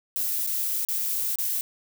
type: noise with dropouts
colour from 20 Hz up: violet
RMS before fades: -27 dBFS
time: 0.16-1.61 s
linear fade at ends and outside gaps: 0 ms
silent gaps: 0.465-0.473 / 0.85-0.886 / 1.357-1.386 s
effects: none